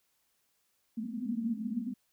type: band-pass noise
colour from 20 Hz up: white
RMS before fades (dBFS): -35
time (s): 0.97-1.94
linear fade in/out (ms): 10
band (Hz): 210 to 240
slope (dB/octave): 96
effects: white hiss -75 dBFS RMS until 2.12 s